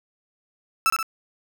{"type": "tone with echo", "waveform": "35% pulse", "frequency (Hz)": 1318.5, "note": "E6", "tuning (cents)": 0, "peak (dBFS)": -15, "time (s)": [0.86, 0.9], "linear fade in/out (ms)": 0, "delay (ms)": 64, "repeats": 2, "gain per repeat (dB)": -4, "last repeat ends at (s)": 1.028, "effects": []}